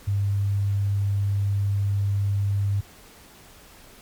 sine tone, 100 Hz, G2, 35 cents sharp, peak -20 dBFS, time 0.07-2.81 s, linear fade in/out 10 ms, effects pink hiss -49 dBFS RMS until 4.01 s + MP3 96 kbps

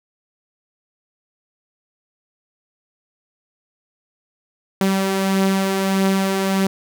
sawtooth beating tone pair, 191.6 / 193.2 Hz, G3 / G3, -39 / -25 cents, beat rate 1.6 Hz, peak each -21 / -13 dBFS, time 4.81-6.67 s, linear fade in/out 2 ms, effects none

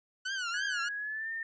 sawtooth tone with vibrato, 1480 Hz, F#6, in tune, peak -29 dBFS, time 0.25-0.89 s, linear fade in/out 10 ms, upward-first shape triangle, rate 3.1 Hz, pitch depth 160 cents each way
sine tone with pitch glide, 1661.2 to 1811.6 Hz, G#6 to A#6, 0 to -50 cents, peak -34 dBFS, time 0.54-1.43 s, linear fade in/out 2 ms, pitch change +150 cents, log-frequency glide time 0.96-1.31 s
effects resampled to 16000 Hz

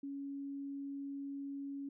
sine tone, 278.7 Hz, C#4, 9 cents sharp, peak -40 dBFS, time 0.03-1.89 s, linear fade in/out 5 ms, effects none

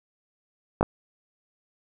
clicks, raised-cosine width 1 ms, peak -7 dBFS, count 2, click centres 0.81 / 0.829 s, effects none

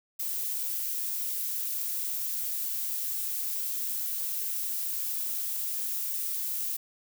violet noise, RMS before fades -32 dBFS, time 0.19-6.77 s, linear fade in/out 10 ms, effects none

